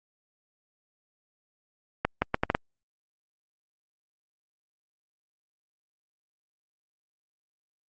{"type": "accelerating click train", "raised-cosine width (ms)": 0.5, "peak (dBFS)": -8, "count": 6, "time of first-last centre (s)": [2.05, 2.549], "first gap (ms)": 170, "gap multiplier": 0.73, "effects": ["Opus 48 kbps"]}